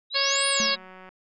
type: exponential two-way sweep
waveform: sine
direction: up then down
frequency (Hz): 3718 to 9630 to 3718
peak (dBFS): -27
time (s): 0.1-0.77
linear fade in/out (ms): 50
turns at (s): 0.48
type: harmonic tone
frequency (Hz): 552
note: C#5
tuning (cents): -7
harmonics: 1 / 2 / 3 / 4 / 5 / 6 / 7 / 8 / 9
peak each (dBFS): -31 / -31 / -31 / -31 / -31 / -31 / -31 / -31 / -31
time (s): 0.14-0.76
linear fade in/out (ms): 20
type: click train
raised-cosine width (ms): 0.5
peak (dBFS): -31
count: 94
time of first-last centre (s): 0.59-1.09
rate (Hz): 186
type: tone with exponential decay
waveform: triangle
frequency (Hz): 220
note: A3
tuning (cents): 0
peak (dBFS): -26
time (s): 0.6-0.91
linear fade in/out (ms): 0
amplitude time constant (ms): 66
effects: none